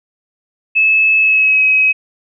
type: tone with pitch glide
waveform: sine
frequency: 2600 to 2545 Hz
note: E7 to D#7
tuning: -24 to +39 cents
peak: -8 dBFS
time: 0.75-1.93 s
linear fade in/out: 20 ms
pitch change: -37 cents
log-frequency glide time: 1.19-1.62 s
effects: none